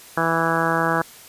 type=harmonic tone; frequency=164.81 Hz; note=E3; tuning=in tune; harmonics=1 / 2 / 3 / 4 / 5 / 6 / 7 / 8 / 9 / 10; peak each=-27 / -27 / -27 / -27 / -27 / -27 / -27 / -27 / -27 / -27 dBFS; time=0.17-1.02 s; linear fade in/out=5 ms; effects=white hiss -44 dBFS RMS until 1.28 s + resampled to 32000 Hz